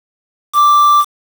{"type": "tone with quantisation", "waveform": "triangle", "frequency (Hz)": 1174.7, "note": "D6", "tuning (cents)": 0, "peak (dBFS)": -4, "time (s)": [0.53, 1.05], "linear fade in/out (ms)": 50, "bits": 4, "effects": []}